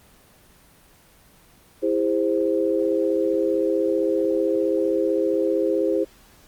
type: chord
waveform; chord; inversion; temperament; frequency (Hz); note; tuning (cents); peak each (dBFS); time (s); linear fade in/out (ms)
sine; E augmented; none; equal with one note detuned; 329.6 / 405.1 / 523.3; E4 / G#4 / B#4; 0 / -43 / 0; -23; 1.82-6.05; 20
effects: pink hiss -53 dBFS RMS until 6.47 s + Opus 24 kbps